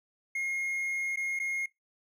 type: tone with dropouts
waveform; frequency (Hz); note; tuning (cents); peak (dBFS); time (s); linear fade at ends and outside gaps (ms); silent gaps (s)
triangle; 2146; C7; +43; -28; 0.35-1.66; 5; 1.16-1.171 / 1.391-1.398
effects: noise-tail reverb RT60 0.2 s tail -22 dB re dry